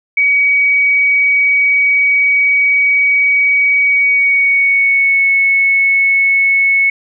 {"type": "tone with pitch glide", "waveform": "sine", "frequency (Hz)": [2262, 2203], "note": ["C#7", "C#7"], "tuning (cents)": [34, -11], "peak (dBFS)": -8, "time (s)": [0.17, 6.9], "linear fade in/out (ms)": 5, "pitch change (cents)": -45, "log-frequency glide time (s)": [3.82, 5.3], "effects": []}